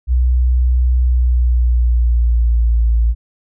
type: tone with pitch glide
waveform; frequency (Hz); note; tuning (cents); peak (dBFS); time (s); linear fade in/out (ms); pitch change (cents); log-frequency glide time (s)
sine; 62.2 to 57.04; B1 to A#1; +13 to -37; -9; 0.07-3.15; 50; -150; 1.01-2.85
effects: tanh soft clip ceiling -5 dBFS